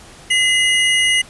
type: tone pair together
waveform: square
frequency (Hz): 2043 / 2887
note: C7 / F#7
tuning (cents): -42 / -43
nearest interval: tritone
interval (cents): 599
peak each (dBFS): -16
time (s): 0.3-1.22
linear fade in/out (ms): 10
effects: pink hiss -41 dBFS RMS until 1.29 s + resampled to 24000 Hz